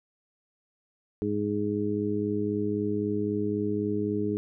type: harmonic tone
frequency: 103.83 Hz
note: G#2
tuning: in tune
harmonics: 1 / 2 / 3 / 4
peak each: -35 / -31 / -30 / -30 dBFS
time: 1.22-4.37 s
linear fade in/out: 0 ms
effects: none